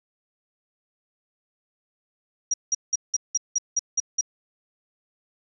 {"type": "tone bursts", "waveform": "sine", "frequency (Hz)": 5730, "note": "F8", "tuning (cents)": 44, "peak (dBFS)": -19, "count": 9, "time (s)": [2.51, 4.211], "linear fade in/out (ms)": 5, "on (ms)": 29, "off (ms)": 180, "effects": []}